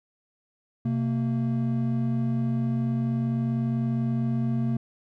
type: tone pair together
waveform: triangle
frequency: 128.41 / 228.8 Hz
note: C3 / A#3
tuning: -32 / -32 cents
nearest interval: minor seventh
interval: 1000 cents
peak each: -24 dBFS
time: 0.85-4.77 s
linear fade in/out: 5 ms
effects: none